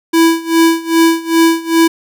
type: tone with tremolo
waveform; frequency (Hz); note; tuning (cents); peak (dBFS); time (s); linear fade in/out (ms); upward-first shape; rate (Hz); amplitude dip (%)
square; 329.6; E4; 0; -6; 0.13-1.88; 10; sine; 2.5; 90
effects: none